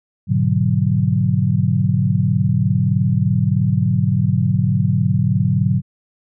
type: chord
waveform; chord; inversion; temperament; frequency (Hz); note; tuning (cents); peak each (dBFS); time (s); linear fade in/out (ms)
sine; G# half-diminished seventh; none; equal; 103.83 / 123.47 / 146.83 / 185; G#2 / B2 / D3 / F#3; 0 / 0 / 0 / 0; -19; 0.27-5.82; 50
effects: none